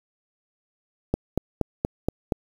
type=click train; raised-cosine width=2 ms; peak=-8 dBFS; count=6; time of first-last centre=1.14-2.322 s; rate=4.23 Hz; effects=7-bit